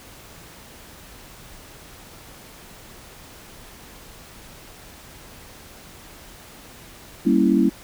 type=chord; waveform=sine; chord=G diminished seventh; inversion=none; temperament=equal; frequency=196 / 233.1 / 277.2 / 329.6 Hz; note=G3 / Bb3 / Db4 / Fb4; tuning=0 / 0 / 0 / 0 cents; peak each=-20 dBFS; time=7.25-7.7 s; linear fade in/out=20 ms; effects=pink hiss -44 dBFS RMS until 7.83 s